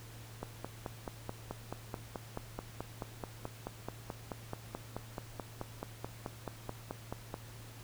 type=click train; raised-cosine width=1 ms; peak=-24 dBFS; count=33; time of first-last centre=0.43-7.341 s; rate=4.63 Hz; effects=added 113 Hz sine -50 dBFS peak until 7.83 s + pink hiss -54 dBFS RMS until 7.83 s